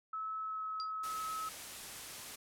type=tone with pitch glide; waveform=sine; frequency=1298 to 1287.5 Hz; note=E6 to E6; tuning=-27 to -41 cents; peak=-37 dBFS; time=0.13-1.49 s; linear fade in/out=5 ms; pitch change=-14 cents; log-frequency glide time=0.41-0.63 s
type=tone with exponential decay; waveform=sine; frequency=4778 Hz; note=D8; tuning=29 cents sharp; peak=-37 dBFS; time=0.8-0.92 s; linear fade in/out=0 ms; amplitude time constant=24 ms
type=noise; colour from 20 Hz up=white; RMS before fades=-46 dBFS; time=1.03-2.36 s; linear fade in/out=10 ms
effects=low-pass 12000 Hz 12 dB/octave